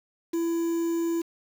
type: tone with quantisation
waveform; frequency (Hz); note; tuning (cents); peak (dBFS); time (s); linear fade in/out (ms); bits
triangle; 334.6; E4; +26; -22; 0.33-1.22; 10; 7
effects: none